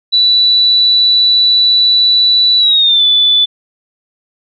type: tone with pitch glide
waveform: sine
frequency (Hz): 3957 to 3485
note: B7 to A7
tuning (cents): +3 to -17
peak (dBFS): -6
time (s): 0.12-3.46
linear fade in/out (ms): 20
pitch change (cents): -220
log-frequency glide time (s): 2.58-3.04
effects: none